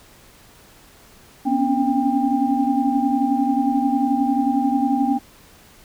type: tone cluster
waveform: sine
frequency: 244 / 271.8 / 283 / 796 Hz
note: B3 / C#4 / C#4 / G5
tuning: -21 / -34 / +36 / +26 cents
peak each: -22 dBFS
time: 1.45-5.19 s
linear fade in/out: 20 ms
effects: pink hiss -49 dBFS RMS until 5.84 s